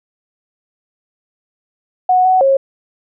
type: tone with pitch steps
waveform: sine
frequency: 736 / 746 / 542 Hz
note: F#5 / F#5 / C#5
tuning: -9 / +14 / -39 cents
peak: -8 dBFS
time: 2.09-2.57 s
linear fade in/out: 5 ms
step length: 160 ms
effects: none